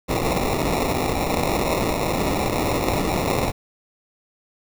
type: noise with sample-and-hold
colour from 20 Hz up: white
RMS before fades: -22 dBFS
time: 0.08-3.52 s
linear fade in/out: 20 ms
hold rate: 1575 Hz
effects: none